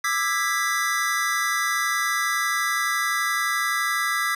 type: chord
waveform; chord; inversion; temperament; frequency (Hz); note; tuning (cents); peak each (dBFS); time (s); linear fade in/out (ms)
square; E dominant seventh; third; just; 1186.7 / 1318.5 / 1648.1 / 1977.8; D6 / E6 / G#6 / B6; +18 / 0 / -14 / +2; -29 / -29 / -29 / -26; 0.04-4.35; 5
effects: resampled to 32000 Hz